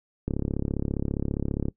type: click train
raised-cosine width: 3 ms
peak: -14 dBFS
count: 50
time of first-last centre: 0.28-1.684 s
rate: 34.9 Hz
effects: noise-tail reverb RT60 0.1 s tail -20 dB re dry